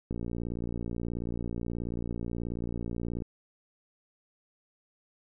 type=click train; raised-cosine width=3 ms; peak=-22 dBFS; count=183; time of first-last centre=0.11-3.221 s; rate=58.5 Hz; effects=none